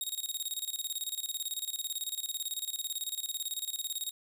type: tone with tremolo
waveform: 15% pulse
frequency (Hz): 3756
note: A#7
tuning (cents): +12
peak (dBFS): -25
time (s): 0.01-4.11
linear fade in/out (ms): 2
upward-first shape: square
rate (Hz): 18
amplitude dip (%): 80
effects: none